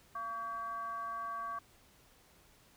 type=tone with frequency modulation; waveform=sine; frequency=1135 Hz; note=C#6; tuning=41 cents sharp; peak=-37 dBFS; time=0.15-1.59 s; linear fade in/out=5 ms; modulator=448 Hz; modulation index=0.53; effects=pink hiss -64 dBFS RMS until 2.76 s